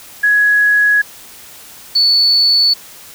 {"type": "tone pair in turn", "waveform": "sine", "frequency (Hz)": [1674, 4455], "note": ["G#6", "C#8"], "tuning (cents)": [13, 8], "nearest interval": "octave + perfect fourth", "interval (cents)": 1695, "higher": "second", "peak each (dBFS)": -8, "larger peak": "neither", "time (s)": [[0.23, 1.02], [1.95, 2.74]], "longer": "neither", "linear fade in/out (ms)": 10, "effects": ["white hiss -37 dBFS RMS until 3.14 s"]}